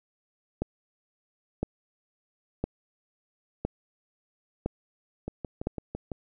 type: two click trains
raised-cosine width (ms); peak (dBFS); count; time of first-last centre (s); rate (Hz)
2; -20 / -14; 6 / 6; 5.28-6.118 / 0.62-5.671; 5.97 / 0.99
effects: none